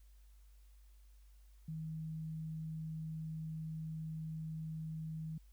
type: tone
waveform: sine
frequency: 158.7 Hz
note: D#3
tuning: 35 cents sharp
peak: -40 dBFS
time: 1.68-5.38 s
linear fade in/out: 5 ms
effects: added 50 Hz sine -58 dBFS peak until 5.52 s + white hiss -75 dBFS RMS until 5.52 s